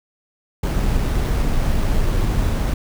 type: noise with sample-and-hold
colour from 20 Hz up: brown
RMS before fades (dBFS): -18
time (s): 0.63-2.74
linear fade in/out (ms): 5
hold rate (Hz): 7350
effects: none